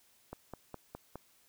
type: click train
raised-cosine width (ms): 1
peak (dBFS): -28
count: 5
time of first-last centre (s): 0.33-1.156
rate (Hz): 4.84
effects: white hiss -67 dBFS RMS until 1.48 s